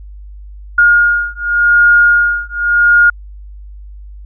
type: beating tone pair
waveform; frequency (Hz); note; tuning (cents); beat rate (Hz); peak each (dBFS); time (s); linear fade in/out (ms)
sine; 1424 / 1424.88; F6 / F6; +33 / +34; 0.88; -10; 0.78-3.1; 5
effects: added 50 Hz sine -29 dBFS peak until 4.25 s